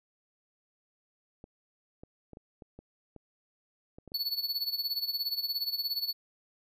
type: clicks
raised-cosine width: 2 ms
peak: -34 dBFS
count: 10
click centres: 1.441 / 2.035 / 2.333 / 2.371 / 2.622 / 2.79 / 3.163 / 3.985 / 4.077 / 4.119 s
type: tone with tremolo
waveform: square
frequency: 4435 Hz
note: C#8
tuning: in tune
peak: -28 dBFS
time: 4.14-6.13 s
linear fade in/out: 5 ms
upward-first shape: sine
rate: 17 Hz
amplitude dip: 80%
effects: none